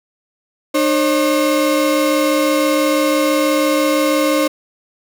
35% pulse tone pair together, 302.5 / 539 Hz, D#4 / C#5, -49 / -49 cents, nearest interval minor seventh, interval 1000 cents, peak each -14 dBFS, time 0.74-4.48 s, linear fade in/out 10 ms, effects none

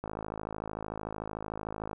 click train, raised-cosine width 1 ms, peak -22 dBFS, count 102, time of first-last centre 0.04-1.931 s, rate 53.4 Hz, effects none

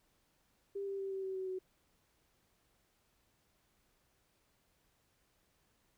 sine tone with pitch steps, 397.2 / 393.1 / 389 / 385 / 381 / 377.1 / 373.2 Hz, G4 / G4 / G4 / G4 / G4 / F#4 / F#4, +23 / +5 / -13 / -31 / -49 / +33 / +15 cents, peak -37 dBFS, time 0.75-1.59 s, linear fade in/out 10 ms, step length 120 ms, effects pink hiss -75 dBFS RMS until 5.97 s

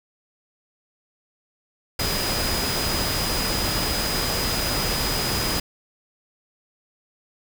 sine tone in noise, 4964 Hz, D#8, 5 cents flat, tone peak -28 dBFS, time 1.99-5.6 s, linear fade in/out 5 ms, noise pink, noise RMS -25 dBFS, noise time 1.99-5.6 s, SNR -6 dB, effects none

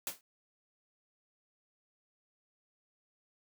white noise with exponential decay, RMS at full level -33 dBFS, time 0.07-0.21 s, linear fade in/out 1 ms, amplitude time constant 30 ms, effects high-pass 150 Hz 12 dB/octave

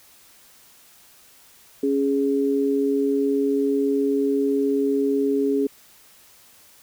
sine tone pair together, 276.9 / 415.3 Hz, C#4 / G#4, -2 / 0 cents, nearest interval perfect fifth, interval 702 cents, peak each -21 dBFS, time 1.83-5.67 s, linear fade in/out 5 ms, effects white hiss -52 dBFS RMS until 6.82 s

